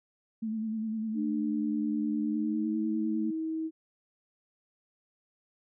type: tone with vibrato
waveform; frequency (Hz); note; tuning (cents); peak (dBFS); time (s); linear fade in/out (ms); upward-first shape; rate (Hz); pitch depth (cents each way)
sine; 220; A3; 0; -30; 0.42-3.31; 10; sine; 9.9; 41
type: tone with pitch glide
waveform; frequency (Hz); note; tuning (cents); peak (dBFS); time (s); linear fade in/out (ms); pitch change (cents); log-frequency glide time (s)
sine; 299.9 to 319.6; D4 to D#4; +36 to +47; -30; 1.14-3.71; 50; +111; 2.23-2.79
effects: none